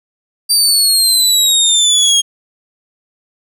25% pulse exponential sweep, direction down, 4699 to 3246 Hz, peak -4 dBFS, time 0.49-2.22 s, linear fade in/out 20 ms, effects none

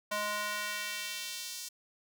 square tone with high-pass filter sweep, 208.5 Hz, G#3, 7 cents sharp, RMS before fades -37 dBFS, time 0.11-1.69 s, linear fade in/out 10 ms, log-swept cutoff 780 to 5500 Hz, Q 1.1, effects none

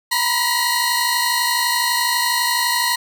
sawtooth tone cluster, 947 / 999 / 1922 / 4248 Hz, A#5 / B5 / B6 / C8, +27 / +20 / -48 / +25 cents, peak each -19 dBFS, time 0.11-2.96 s, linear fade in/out 10 ms, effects none

